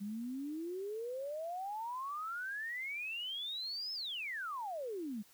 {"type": "exponential two-way sweep", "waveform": "sine", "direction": "up then down", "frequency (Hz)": [196.4, 5274, 196.4], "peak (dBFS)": -38, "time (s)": [0, 5.23], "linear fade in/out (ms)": 20, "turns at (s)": 3.93, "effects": ["white hiss -64 dBFS RMS until 5.33 s"]}